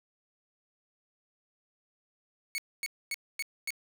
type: tone bursts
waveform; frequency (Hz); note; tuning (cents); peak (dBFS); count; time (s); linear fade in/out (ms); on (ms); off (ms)
sawtooth; 2217; C#7; 0; -28; 5; 2.55-3.705; 0; 31; 250
effects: none